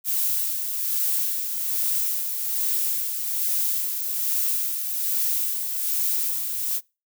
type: noise with tremolo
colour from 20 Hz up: violet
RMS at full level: -23 dBFS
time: 0.04-6.81 s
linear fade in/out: 50 ms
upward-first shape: sine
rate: 1.2 Hz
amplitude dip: 45%
effects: noise-tail reverb RT60 0.3 s tail -26 dB re dry